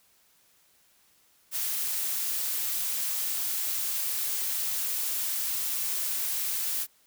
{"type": "noise", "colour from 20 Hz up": "blue", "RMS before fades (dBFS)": -30, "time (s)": [1.51, 6.87], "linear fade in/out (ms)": 50, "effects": ["white hiss -64 dBFS RMS until 7.06 s"]}